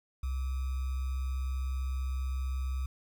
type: tone with sample-and-hold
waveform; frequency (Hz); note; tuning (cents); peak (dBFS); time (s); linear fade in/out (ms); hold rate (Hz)
sine; 65.41; C2; 0; -30; 0.23-2.86; 5; 1225
effects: none